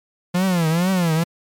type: tone with vibrato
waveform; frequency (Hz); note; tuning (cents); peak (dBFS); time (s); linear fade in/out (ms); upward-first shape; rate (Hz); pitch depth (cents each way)
45% pulse; 173.7; F3; -9; -16; 0.34-1.24; 10; triangle; 2.2; 190
effects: MP3 96 kbps